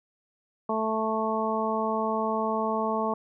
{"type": "harmonic tone", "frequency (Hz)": 220, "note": "A3", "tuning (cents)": 0, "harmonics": [1, 2, 3, 4, 5], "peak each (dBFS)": [-31, -31, -31, -31, -31], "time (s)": [0.69, 3.14], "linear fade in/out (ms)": 5, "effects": []}